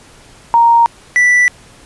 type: tone pair in turn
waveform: sine / triangle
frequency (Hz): 932.3 / 1969.8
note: A#5 / B6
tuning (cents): 0 / -5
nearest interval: octave + minor second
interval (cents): 1295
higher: second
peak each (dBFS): -5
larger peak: neither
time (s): 0.54-0.86 / 1.16-1.48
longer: neither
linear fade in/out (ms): 0
effects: pink hiss -42 dBFS RMS until 1.85 s + resampled to 24000 Hz